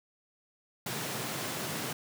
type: high-pass noise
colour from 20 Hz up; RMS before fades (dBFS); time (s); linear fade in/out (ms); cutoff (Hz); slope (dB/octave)
pink; -36; 0.86-1.93; 5; 110; 48
effects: none